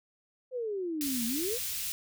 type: exponential two-way sweep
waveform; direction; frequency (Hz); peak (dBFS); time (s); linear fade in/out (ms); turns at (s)
sine; down then up; 523.3 to 223.6 to 523.3; -31; 0.51-1.59; 50; 1.26
type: band-stop noise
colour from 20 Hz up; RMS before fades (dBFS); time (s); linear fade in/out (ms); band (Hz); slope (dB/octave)
white; -35; 1.01-1.92; 0; 100 to 2600; 12
effects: none